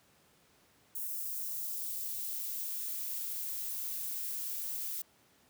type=noise with high-pass filter sweep; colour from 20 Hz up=violet; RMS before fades=-38 dBFS; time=0.95-5.02 s; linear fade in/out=5 ms; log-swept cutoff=7900 to 210 Hz; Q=0.73; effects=pink hiss -66 dBFS RMS until 5.49 s + high-pass 100 Hz 12 dB/octave